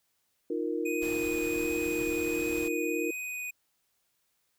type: chord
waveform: sine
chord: Eb suspended second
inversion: none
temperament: just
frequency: 311.1 / 350 / 466.7 Hz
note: Eb4 / F4 / Bb4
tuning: 0 / +4 / +2 cents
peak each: -33 dBFS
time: 0.5-3.11 s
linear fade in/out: 5 ms
type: tone with vibrato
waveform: square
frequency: 2489 Hz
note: D#7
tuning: in tune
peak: -35 dBFS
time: 0.85-3.51 s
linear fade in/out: 10 ms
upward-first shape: triangle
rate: 1.4 Hz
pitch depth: 8 cents each way
type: noise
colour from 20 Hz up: pink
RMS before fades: -43 dBFS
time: 1.01-2.69 s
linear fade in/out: 20 ms
effects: white hiss -75 dBFS RMS until 4.58 s